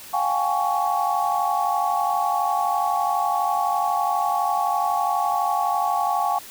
sine tone cluster, 712 / 795 / 847 / 1117 Hz, F5 / G5 / G#5 / C#6, +33 / +24 / +34 / +13 cents, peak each -25 dBFS, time 0.13-6.39 s, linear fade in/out 10 ms, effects white hiss -41 dBFS RMS until 6.5 s

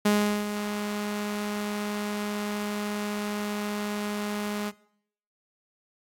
sawtooth tone with ADSR envelope, 207.7 Hz, G#3, in tune, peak -15 dBFS, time 0.05-4.72 s, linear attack 8 ms, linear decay 390 ms, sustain -10 dB, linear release 40 ms, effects noise-tail reverb RT60 0.7 s tail -21 dB re dry + AAC 48 kbps

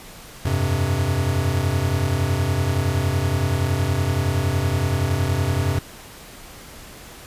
square chord, F suspended second, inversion none, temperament equal, 87.31 / 98 / 130.81 Hz, F2 / G2 / C3, 0 / 0 / 0 cents, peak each -24 dBFS, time 0.45-5.79 s, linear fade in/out 5 ms, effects pink hiss -41 dBFS RMS until 7.26 s + resampled to 32000 Hz

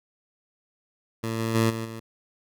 15% pulse tone with level steps, 113 Hz, A2, 47 cents sharp, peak -21 / -19 / -13 / -23 / -29 dBFS, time 1.23-2 s, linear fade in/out 10 ms, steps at 1.38 / 1.54 / 1.69 / 1.84 s, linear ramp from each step 20 ms, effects none

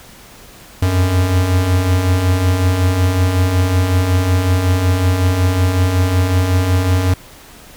square beating tone pair, 87.31 / 92.71 Hz, F2 / F#2, 0 / +4 cents, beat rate 5.4 Hz, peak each -21 / -13 dBFS, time 0.82-7.14 s, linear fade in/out 5 ms, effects pink hiss -40 dBFS RMS until 7.76 s

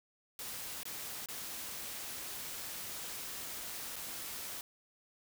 white noise with dropouts, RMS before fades -43 dBFS, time 0.39-4.61 s, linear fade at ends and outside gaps 1 ms, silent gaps 0.832-0.854 / 1.259-1.286 / 3.958-3.963 s, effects none

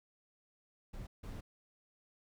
brown noise bursts at uneven times, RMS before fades -45 dBFS, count 2, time 0.93-1.07 / 1.23-1.41 s, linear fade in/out 10 ms, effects none

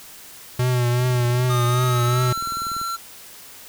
square tone with vibrato, 123.47 Hz, B2, in tune, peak -18 dBFS, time 0.59-2.33 s, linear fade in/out 5 ms, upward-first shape triangle, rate 2.6 Hz, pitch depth 47 cents each way
click train, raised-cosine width 3 ms, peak -26 dBFS, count 38, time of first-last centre 1.01-2.815 s, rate 20.5 Hz
square tone with pitch glide, 1223 to 1357 Hz, D#6 to E6, -30 to +50 cents, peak -25 dBFS, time 1.49-2.97 s, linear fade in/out 20 ms, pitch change +180 cents, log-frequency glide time 1.61-2.42 s
effects white hiss -42 dBFS RMS until 3.68 s

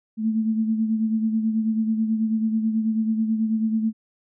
sine beating tone pair, 219.9 / 229.1 Hz, A3 / A#3, -1 / -30 cents, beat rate 9.2 Hz, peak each -20 / -29 dBFS, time 0.17-3.93 s, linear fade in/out 50 ms, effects none

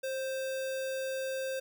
sine tone with sample-and-hold, 530 Hz, C5, 22 cents sharp, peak -32 dBFS, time 0.03-1.6 s, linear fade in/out 10 ms, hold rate 2100 Hz, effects none

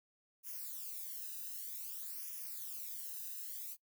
violet noise with flanger, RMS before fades -45 dBFS, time 0.43-3.77 s, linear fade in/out 50 ms, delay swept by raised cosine 0.24 to 0.91 ms, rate 0.53 Hz, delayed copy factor -1, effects noise-tail reverb RT60 0.1 s tail -22 dB re dry

